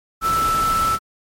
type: tone in noise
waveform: sine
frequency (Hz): 1323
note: E6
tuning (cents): +6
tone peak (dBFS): -16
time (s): 0.21-0.99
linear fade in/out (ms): 50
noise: pink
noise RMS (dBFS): -27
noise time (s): 0.21-0.99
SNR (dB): +8
effects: MP3 64 kbps